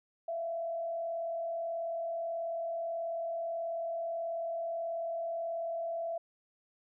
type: tone with frequency modulation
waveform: sine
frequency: 670 Hz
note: E5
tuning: 28 cents sharp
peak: -33 dBFS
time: 0.28-6.18 s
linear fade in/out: 5 ms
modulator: 38.4 Hz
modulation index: 0.4
effects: none